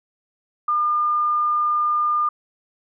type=tone; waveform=sine; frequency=1207 Hz; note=D6; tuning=47 cents sharp; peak=-17 dBFS; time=0.68-2.29 s; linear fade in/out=5 ms; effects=none